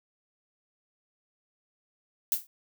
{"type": "noise with exponential decay", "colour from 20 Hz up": "violet", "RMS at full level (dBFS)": -22, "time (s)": [2.32, 2.47], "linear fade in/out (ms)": 1, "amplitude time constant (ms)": 32, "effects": []}